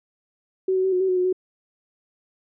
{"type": "tone with pitch steps", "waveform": "sine", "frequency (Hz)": [377.3, 374.2, 380.5, 364.5, 380.2, 367.8, 363.1, 370.1], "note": ["F#4", "F#4", "F#4", "F#4", "F#4", "F#4", "F#4", "F#4"], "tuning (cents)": [34, 20, 48, -26, 47, -10, -33, 0], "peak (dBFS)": -18, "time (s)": [0.68, 1.328], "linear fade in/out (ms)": 5, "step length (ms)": 81, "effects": []}